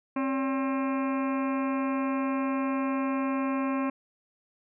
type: harmonic tone with a mistuned harmonic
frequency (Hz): 266.8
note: C4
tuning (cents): +34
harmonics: 1 / 2 / 3 / 4 / 5 / 6 / 7 / 8 / 9 / 10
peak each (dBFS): -27 / -35 / -41 / -34 / -44 / -45 / -49 / -48 / -44 / -49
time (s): 0.16-3.9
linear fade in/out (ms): 5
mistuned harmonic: 2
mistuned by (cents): +100
effects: none